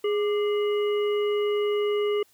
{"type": "harmonic tone with a mistuned harmonic", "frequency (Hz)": 415.3, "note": "G#4", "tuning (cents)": 0, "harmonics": [1, 3, 5, 7], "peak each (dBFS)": [-22, -36, -39, -38], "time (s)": [0.04, 2.23], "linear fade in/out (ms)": 5, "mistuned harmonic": 3, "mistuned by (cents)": -82, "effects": ["white hiss -62 dBFS RMS until 2.33 s"]}